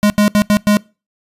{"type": "tone bursts at uneven times", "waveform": "square", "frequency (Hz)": 207.7, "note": "G#3", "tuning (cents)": 0, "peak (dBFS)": -9, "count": 5, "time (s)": [[0.03, 0.1], [0.18, 0.28], [0.35, 0.42], [0.5, 0.57], [0.67, 0.77]], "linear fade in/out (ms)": 0, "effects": ["noise-tail reverb RT60 0.3 s tail -23 dB re dry", "resampled to 32000 Hz"]}